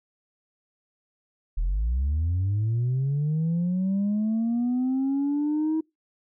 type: linear sweep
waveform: sine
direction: up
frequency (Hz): 37.48 to 320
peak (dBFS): -20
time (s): 1.57-5.81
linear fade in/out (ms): 10
effects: noise-tail reverb RT60 0.2 s tail -25 dB re dry + tanh soft clip ceiling -20 dBFS